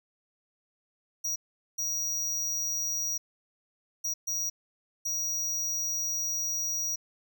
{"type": "tone bursts at uneven times", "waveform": "square", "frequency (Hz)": 5760, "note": "F#8", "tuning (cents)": -47, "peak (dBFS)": -29, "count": 5, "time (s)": [[1.24, 1.36], [1.78, 3.18], [4.04, 4.14], [4.27, 4.5], [5.05, 6.96]], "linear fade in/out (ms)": 10, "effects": []}